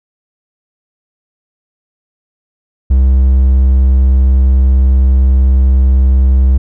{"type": "tone", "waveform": "triangle", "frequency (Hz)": 65.41, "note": "C2", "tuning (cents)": 0, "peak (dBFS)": -3, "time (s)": [2.9, 6.58], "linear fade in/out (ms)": 10, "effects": []}